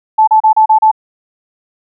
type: tone bursts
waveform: sine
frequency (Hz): 871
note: A5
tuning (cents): -18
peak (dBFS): -4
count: 6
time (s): 0.18-0.915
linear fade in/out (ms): 10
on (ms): 95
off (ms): 33
effects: none